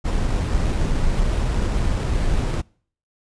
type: noise with sample-and-hold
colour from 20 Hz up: brown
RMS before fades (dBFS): -20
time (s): 0.04-2.62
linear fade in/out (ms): 20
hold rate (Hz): 6300
effects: noise-tail reverb RT60 0.5 s tail -25 dB re dry + resampled to 22050 Hz